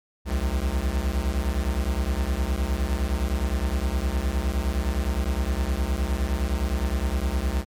square beating tone pair, 61 / 70.7 Hz, B1 / C#2, -21 / +35 cents, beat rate 9.7 Hz, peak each -26 dBFS, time 0.25-7.65 s, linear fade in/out 50 ms, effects MP3 96 kbps

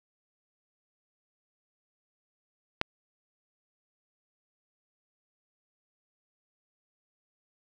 click, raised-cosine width 0.3 ms, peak -9 dBFS, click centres 2.814 s, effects none

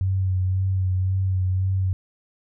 sine tone with vibrato, 93.9 Hz, F#2, 26 cents sharp, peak -19 dBFS, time 0.01-1.93 s, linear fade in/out 0 ms, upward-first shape sine, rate 1.9 Hz, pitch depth 27 cents each way, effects none

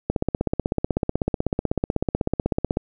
click train, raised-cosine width 2 ms, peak -7 dBFS, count 44, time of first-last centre 0.1-2.771 s, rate 16.1 Hz, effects none

